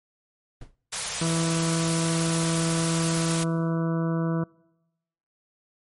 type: noise with exponential decay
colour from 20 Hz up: brown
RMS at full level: -32 dBFS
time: 0.61-0.76 s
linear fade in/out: 5 ms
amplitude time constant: 31 ms
type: band-stop noise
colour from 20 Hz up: white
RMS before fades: -29 dBFS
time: 0.92-3.44 s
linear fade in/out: 10 ms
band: 200 to 430 Hz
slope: 48 dB/octave
type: harmonic tone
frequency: 164.8 Hz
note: E3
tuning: in tune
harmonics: 1 / 2 / 3 / 4 / 6 / 7 / 8 / 9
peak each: -24 / -30 / -34 / -36 / -40 / -41 / -42 / -43 dBFS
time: 1.21-4.44 s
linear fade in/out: 5 ms
effects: noise-tail reverb RT60 1.0 s tail -26 dB re dry + MP3 48 kbps